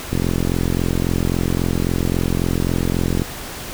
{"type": "click train", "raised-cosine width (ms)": 3, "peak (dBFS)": -6, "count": 136, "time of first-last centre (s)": [0.13, 3.219], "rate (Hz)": 43.7, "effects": ["pink hiss -31 dBFS RMS until 3.73 s"]}